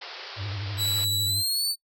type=band-pass noise; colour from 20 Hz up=white; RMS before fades=-40 dBFS; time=0.01-1.05 s; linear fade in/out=10 ms; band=350 to 5200 Hz; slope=96 dB/octave
type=tone with vibrato; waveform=triangle; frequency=100.2 Hz; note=G2; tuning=38 cents sharp; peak=-28 dBFS; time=0.36-1.44 s; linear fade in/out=50 ms; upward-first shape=triangle; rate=12 Hz; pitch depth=120 cents each way
type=tone with pitch glide; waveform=sawtooth; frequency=3936 to 4495 Hz; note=B7 to C#8; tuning=-7 to +23 cents; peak=-21 dBFS; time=0.77-1.76 s; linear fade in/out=50 ms; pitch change=+230 cents; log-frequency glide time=1.26-1.65 s
effects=noise-tail reverb RT60 0.1 s tail -26 dB re dry